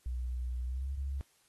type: tone with pitch glide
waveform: sine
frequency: 61.74 to 68.5 Hz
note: B1 to C#2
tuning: 0 to -20 cents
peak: -33 dBFS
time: 0.06-1.21 s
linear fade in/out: 0 ms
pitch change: +180 cents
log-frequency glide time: 0.65-0.91 s
effects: white hiss -69 dBFS RMS until 1.48 s + AAC 32 kbps